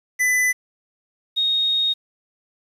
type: tone pair in turn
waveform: square / sine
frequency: 2000 / 3728 Hz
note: B6 / A#7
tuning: +21 / -1 cents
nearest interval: major seventh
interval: 1078 cents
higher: second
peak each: -17 dBFS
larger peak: neither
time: 0.19-0.53 / 1.36-1.94 s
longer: second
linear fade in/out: 20 ms
effects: resampled to 32000 Hz + 8-bit